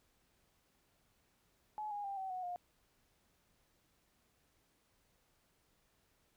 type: tone with pitch steps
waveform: sine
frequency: 851 / 821.1 / 792.2 / 764.3 / 737.4 / 711.5 Hz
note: G#5 / G#5 / G5 / G5 / F#5 / F5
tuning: +42 / -20 / +18 / -44 / -6 / +32 cents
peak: -39 dBFS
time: 1.78-2.56 s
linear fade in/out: 0 ms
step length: 130 ms
effects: pink hiss -75 dBFS RMS until 6.36 s